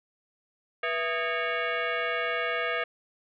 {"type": "tone with frequency modulation", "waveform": "sine", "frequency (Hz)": 487.9, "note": "B4", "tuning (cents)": -21, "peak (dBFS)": -26, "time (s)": [0.83, 2.84], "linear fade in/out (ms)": 5, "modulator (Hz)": 576, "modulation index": 3.8, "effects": []}